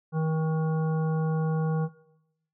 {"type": "harmonic tone", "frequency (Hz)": 158.7, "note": "D#3", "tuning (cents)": 35, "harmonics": [1, 3, 5, 7, 9], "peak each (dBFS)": [-24, -34, -38, -41, -43], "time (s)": [0.12, 1.89], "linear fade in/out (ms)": 50, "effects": ["noise-tail reverb RT60 0.8 s tail -17 dB re dry"]}